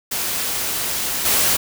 white noise with level steps, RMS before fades -23 / -17 dBFS, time 0.11-1.57 s, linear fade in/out 10 ms, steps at 1.25 s, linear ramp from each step 10 ms, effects none

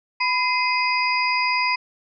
sine tone cluster, 996 / 2069 / 2508 / 4908 Hz, B5 / C7 / D#7 / D#8, +14 / -20 / +13 / -25 cents, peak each -22 / -24 / -25 / -27 dBFS, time 0.2-1.76 s, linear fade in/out 10 ms, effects none

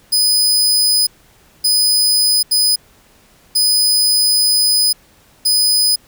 sawtooth tone bursts at uneven times, 5000 Hz, D#8, 8 cents sharp, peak -8 dBFS, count 5, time 0.12-1.07 / 1.64-2.43 / 2.51-2.76 / 3.55-4.93 / 5.45-5.96 s, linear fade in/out 10 ms, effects pink hiss -50 dBFS RMS until 6.07 s

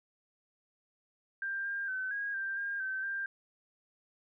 sine tone with pitch steps, 1587 / 1601 / 1524 / 1639 / 1578 / 1610 / 1544 / 1588 Hz, G6 / G6 / G6 / G#6 / G6 / G6 / G6 / G6, +21 / +36 / -49 / -23 / +11 / +46 / -27 / +22 cents, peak -33 dBFS, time 1.42-3.26 s, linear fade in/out 2 ms, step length 230 ms, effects none

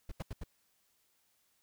brown noise bursts, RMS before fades -39 dBFS, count 4, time 0.09-0.438 s, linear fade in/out 5 ms, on 27 ms, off 80 ms, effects white hiss -74 dBFS RMS until 1.62 s

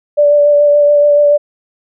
sine tone with vibrato, 584 Hz, D5, 10 cents flat, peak -5 dBFS, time 0.17-1.38 s, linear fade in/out 20 ms, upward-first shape sine, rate 7 Hz, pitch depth 15 cents each way, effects none

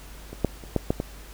clicks, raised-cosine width 2 ms, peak -24 / -7 / -27 / -8 / -8 / -13 dBFS, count 6, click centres 0.33 / 0.447 / 0.638 / 0.763 / 0.905 / 1.001 s, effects added 50 Hz sine -42 dBFS peak until 1.33 s + pink hiss -47 dBFS RMS until 1.33 s

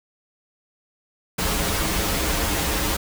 pink noise with comb filter, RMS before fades -23 dBFS, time 1.38-2.97 s, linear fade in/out 10 ms, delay 8.1 ms, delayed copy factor -0.95, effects none

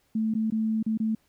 sine tone with dropouts, 220 Hz, A3, in tune, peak -23 dBFS, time 0.15-1.15 s, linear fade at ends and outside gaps 5 ms, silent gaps 0.34-0.35 / 0.503-0.521 / 0.828-0.863 / 0.975-1 s, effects pink hiss -68 dBFS RMS until 1.28 s

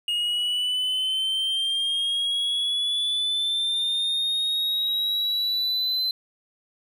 triangle linear sweep, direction up, 2859 to 4067 Hz, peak -21 dBFS, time 0.08-6.11 s, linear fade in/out 2 ms, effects none

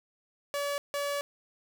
sawtooth tone pair in turn, 571 / 571 Hz, D5 / D5, -49 / -49 cents, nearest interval unison, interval 0 cents, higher neither, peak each -26 dBFS, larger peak neither, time 0.54-0.78 / 0.94-1.21 s, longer second, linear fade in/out 0 ms, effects none

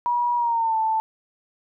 sine tone with pitch glide, 963 to 883.1 Hz, B5 to A5, -44 to +6 cents, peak -19 dBFS, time 0.06-1 s, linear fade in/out 0 ms, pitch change -150 cents, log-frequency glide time 0.36-0.77 s, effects none

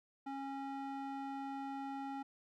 square tone with band-pass filter, 273.8 Hz, C#4, 21 cents flat, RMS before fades -43 dBFS, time 0.26-2.23 s, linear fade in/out 10 ms, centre 700 Hz, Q 1.4, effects none

